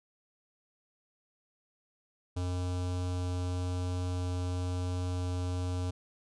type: tone with notch filter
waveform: square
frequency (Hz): 90.1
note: F#2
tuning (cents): -45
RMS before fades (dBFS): -33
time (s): 2.36-5.91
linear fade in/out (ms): 10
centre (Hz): 1900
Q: 1.3
effects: resampled to 22050 Hz